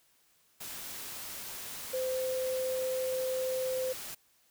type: tone in noise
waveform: sine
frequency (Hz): 516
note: C5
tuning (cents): -24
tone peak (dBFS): -30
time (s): 1.93-3.93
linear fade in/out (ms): 10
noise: white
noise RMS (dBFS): -42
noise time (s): 0.6-4.15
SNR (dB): +9
effects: white hiss -68 dBFS RMS until 4.5 s